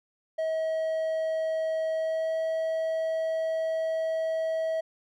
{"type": "tone with pitch glide", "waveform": "triangle", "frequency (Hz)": [640, 644.8], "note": ["D#5", "E5"], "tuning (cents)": [49, -38], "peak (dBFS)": -24, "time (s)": [0.38, 4.81], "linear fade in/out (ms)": 10, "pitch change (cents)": 13, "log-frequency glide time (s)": [1.93, 2.37], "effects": []}